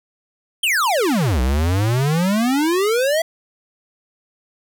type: exponential two-way sweep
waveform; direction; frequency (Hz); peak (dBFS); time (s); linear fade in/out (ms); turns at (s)
square; down then up; 3250 to 60.4 to 671; -16; 0.63-3.22; 5; 1.41
effects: none